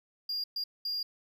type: tone bursts at uneven times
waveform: triangle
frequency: 4814 Hz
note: D8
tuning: 42 cents sharp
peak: -30 dBFS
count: 3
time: 0.29-0.44 / 0.56-0.64 / 0.85-1.03 s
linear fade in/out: 5 ms
effects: none